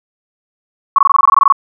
sine tone bursts, 1111 Hz, C#6, 4 cents sharp, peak -4 dBFS, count 13, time 0.96-1.524 s, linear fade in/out 2 ms, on 24 ms, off 21 ms, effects none

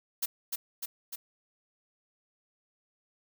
blue noise with echo, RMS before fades -30 dBFS, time 0.22-0.26 s, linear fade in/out 10 ms, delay 300 ms, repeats 3, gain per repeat -3 dB, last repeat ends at 1.16 s, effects none

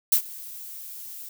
violet noise with ADSR envelope, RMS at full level -17 dBFS, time 0.12-1.29 s, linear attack 5 ms, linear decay 87 ms, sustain -22 dB, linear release 4 ms, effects none

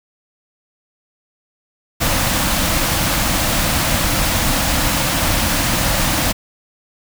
pink band-stop noise, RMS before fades -17 dBFS, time 2-6.33 s, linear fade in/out 20 ms, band 340 to 490 Hz, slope 96 dB/octave, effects none

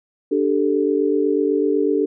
sine chord, D suspended fourth, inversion none, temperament equal, 293.7 / 392 / 440 Hz, D4 / G4 / A4, 0 / 0 / 0 cents, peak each -20 dBFS, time 0.31-2.06 s, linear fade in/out 10 ms, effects none

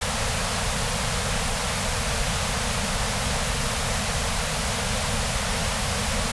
pink band-stop noise, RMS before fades -25 dBFS, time 0.01-6.32 s, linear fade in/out 10 ms, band 240 to 440 Hz, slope 96 dB/octave, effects resampled to 24000 Hz

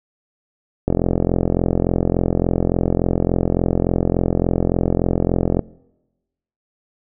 click train, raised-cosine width 2 ms, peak -3 dBFS, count 206, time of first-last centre 0.88-5.593 s, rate 43.5 Hz, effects noise-tail reverb RT60 1.0 s tail -23 dB re dry

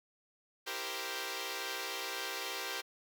5% pulse chord, C dominant seventh, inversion first, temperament equal, 329.6 / 392 / 466.2 / 523.3 Hz, E4 / G4 / Bb4 / C5, 0 / 0 / 0 / 0 cents, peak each -36 / -30 / -31 / -31 dBFS, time 0.66-2.82 s, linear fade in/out 20 ms, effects none

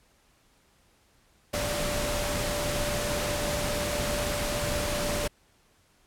sine tone in noise, 587.3 Hz, D5, in tune, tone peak -32 dBFS, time 1.53-5.28 s, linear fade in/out 10 ms, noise pink, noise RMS -30 dBFS, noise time 1.53-5.28 s, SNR -5 dB, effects pink hiss -64 dBFS RMS until 6.06 s + low-pass 12000 Hz 12 dB/octave

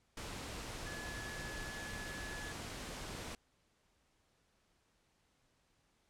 sine tone in noise, 1707 Hz, G#6, 47 cents sharp, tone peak -47 dBFS, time 0.86-2.52 s, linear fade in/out 2 ms, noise pink, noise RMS -45 dBFS, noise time 0.17-3.35 s, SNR -5 dB, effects pink hiss -75 dBFS RMS until 6.09 s + low-pass 9000 Hz 12 dB/octave

